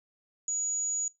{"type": "tone", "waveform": "sine", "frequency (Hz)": 6830, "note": "G#8", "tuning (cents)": 48, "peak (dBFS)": -28, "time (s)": [0.48, 1.08], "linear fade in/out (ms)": 2, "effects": ["noise-tail reverb RT60 0.2 s tail -23 dB re dry"]}